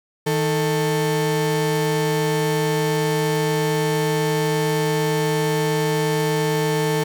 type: tone pair together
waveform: 35% pulse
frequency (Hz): 157.42 / 443.7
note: D#3 / A4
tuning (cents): +21 / +14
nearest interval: octave + tritone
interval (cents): 1793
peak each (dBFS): -20 / -19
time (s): 0.26-7.04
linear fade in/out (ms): 10
effects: none